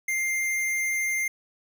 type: tone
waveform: square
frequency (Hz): 2102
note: C7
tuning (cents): +7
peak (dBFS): -25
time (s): 0.08-1.28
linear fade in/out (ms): 5
effects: none